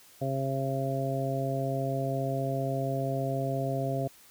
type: harmonic tone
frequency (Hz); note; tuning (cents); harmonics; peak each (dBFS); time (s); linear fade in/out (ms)
134.9; C#3; -47; 1 / 2 / 3 / 4 / 5; -31 / -36 / -37 / -36 / -33; 0.21-4.08; 10
effects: white hiss -56 dBFS RMS until 4.3 s